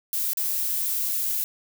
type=noise with dropouts; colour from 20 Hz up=violet; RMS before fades=-26 dBFS; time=0.13-1.44 s; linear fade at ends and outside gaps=0 ms; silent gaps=0.333-0.372 s; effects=none